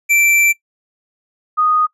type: tone pair in turn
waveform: square / sine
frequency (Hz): 2341 / 1240.1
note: D7 / D#6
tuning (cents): -6 / -6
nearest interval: major seventh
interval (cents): 1100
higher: first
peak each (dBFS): -11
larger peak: neither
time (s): 0.09-0.53 / 1.57-1.87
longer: first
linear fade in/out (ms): 20
effects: noise-tail reverb RT60 0.1 s tail -20 dB re dry + resampled to 32000 Hz